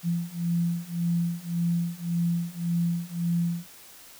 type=beating tone pair; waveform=sine; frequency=170 / 171.8 Hz; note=F3 / F3; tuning=-46 / -28 cents; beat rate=1.8 Hz; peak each=-28 / -27 dBFS; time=0.03-3.67 s; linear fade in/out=50 ms; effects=white hiss -49 dBFS RMS until 4.19 s